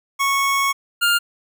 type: tone pair in turn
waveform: 25% pulse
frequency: 1104 / 1404.4 Hz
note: C#6 / F6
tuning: -7 / +9 cents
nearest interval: major third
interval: 416 cents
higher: second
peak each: -13 / -11 dBFS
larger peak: second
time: 0.19-0.73 / 1.01-1.19 s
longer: first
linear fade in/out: 20 ms
effects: none